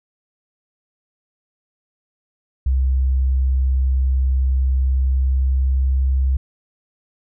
sine tone with pitch glide, 65.41 to 66.09 Hz, C2 to C2, 0 to +18 cents, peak -14 dBFS, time 2.66-6.37 s, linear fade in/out 5 ms, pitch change +18 cents, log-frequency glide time 4.76-6.15 s, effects none

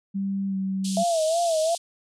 sine tone with pitch glide, 196 to 191.86 Hz, G3 to G3, 0 to -37 cents, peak -24 dBFS, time 0.14-1.04 s, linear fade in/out 20 ms, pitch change -37 cents, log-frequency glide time 0.48-0.55 s
white band-pass noise, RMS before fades -35 dBFS, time 0.84-1.78 s, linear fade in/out 10 ms, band 3000 to 9700 Hz, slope 48 dB/octave
sine tone with vibrato, 659 Hz, E5, 1 cent flat, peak -20 dBFS, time 0.97-1.75 s, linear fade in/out 2 ms, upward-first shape sine, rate 2.8 Hz, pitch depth 90 cents each way
effects none

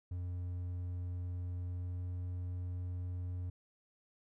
triangle tone with pitch glide, 89.1 to 89.62 Hz, F2 to F2, +35 to +45 cents, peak -35 dBFS, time 0.11-3.5 s, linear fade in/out 5 ms, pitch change +10 cents, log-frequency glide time 1.65-2.07 s, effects none

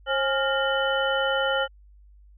sine tone cluster, 537 / 829 / 1399 / 1839 / 3012 Hz, C5 / G#5 / F6 / A#6 / F#7, +45 / -3 / +3 / -24 / +30 cents, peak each -25 / -30 / -26 / -34 / -30 dBFS, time 0.06-1.68 s, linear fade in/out 50 ms, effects added 50 Hz sine -49 dBFS peak until 2.37 s

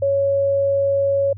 sine tone, 555 Hz, C#5, 2 cents sharp, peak -15 dBFS, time 0.02-1.33 s, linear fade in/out 5 ms, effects added 99 Hz sine -32 dBFS peak until 1.37 s

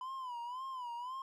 triangle tone with vibrato, 1002 Hz, B5, 25 cents sharp, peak -38 dBFS, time 0.01-1.22 s, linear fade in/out 2 ms, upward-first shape sine, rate 1.9 Hz, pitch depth 110 cents each way, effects none

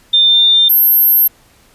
sine tone pair in turn, 3599 / 12744 Hz, A7 / G9, +38 / +27 cents, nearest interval octave + minor seventh, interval 2189 cents, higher second, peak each -6 dBFS, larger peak neither, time 0.13-0.69 / 0.69-1.28 s, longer second, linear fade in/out 10 ms, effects pink hiss -49 dBFS RMS until 1.74 s + resampled to 32000 Hz

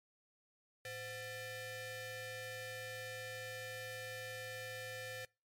sawtooth ring-modulated tone, 625 Hz, D#5, 8 cents sharp, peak -37 dBFS, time 0.85-5.25 s, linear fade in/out 2 ms, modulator 1140 Hz, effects noise-tail reverb RT60 0.3 s tail -25 dB re dry + MP3 64 kbps

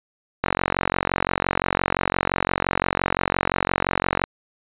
click train, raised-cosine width 0.5 ms, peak -4 dBFS, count 175, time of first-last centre 0.44-4.239 s, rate 45.8 Hz, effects resampled to 8000 Hz

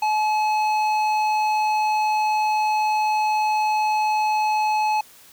sine tone with tanh clipping, 856 Hz, A5, 48 cents flat, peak -20 dBFS, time 0.02-5.01 s, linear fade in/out 5 ms, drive 12 dB, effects white hiss -49 dBFS RMS until 5.32 s

